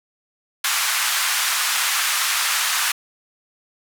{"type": "band-pass noise", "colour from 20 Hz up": "pink", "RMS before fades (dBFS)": -21, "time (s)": [0.64, 2.92], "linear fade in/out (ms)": 5, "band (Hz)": [1100, 14000], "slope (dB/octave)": 24, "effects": []}